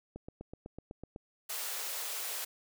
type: click train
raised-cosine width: 2 ms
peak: -30 dBFS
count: 9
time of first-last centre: 0.16-1.161 s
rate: 7.99 Hz
type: high-pass noise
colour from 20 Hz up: white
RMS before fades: -38 dBFS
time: 1.49-2.45 s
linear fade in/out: 10 ms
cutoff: 390 Hz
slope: 48 dB/octave
effects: none